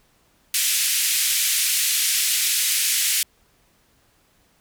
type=band-pass noise; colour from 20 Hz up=white; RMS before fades=-21 dBFS; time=0.54-3.23 s; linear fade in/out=2 ms; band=2000 to 13000 Hz; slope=24 dB/octave; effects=pink hiss -61 dBFS RMS until 4.6 s